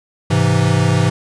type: chord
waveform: square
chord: Ab augmented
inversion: none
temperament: equal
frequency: 103.83 / 130.81 / 164.81 Hz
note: Ab2 / C3 / E3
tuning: 0 / 0 / 0 cents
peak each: -17 dBFS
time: 0.3-1.1 s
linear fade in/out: 10 ms
effects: resampled to 22050 Hz + 8-bit